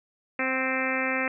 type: harmonic tone with a mistuned harmonic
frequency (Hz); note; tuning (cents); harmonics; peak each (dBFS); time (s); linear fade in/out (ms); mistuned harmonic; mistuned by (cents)
261.6; C4; 0; 1 / 2 / 3 / 4 / 5 / 6 / 7 / 8 / 9 / 10; -32 / -32 / -37 / -38 / -35 / -35 / -32 / -32 / -33 / -36; 0.39-1.28; 2; 3; -20
effects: none